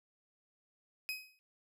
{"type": "tone with exponential decay", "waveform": "30% pulse", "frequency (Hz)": 2526, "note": "D#7", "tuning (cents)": 26, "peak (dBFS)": -31, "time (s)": [1.09, 1.39], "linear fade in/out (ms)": 0, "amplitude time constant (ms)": 65, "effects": []}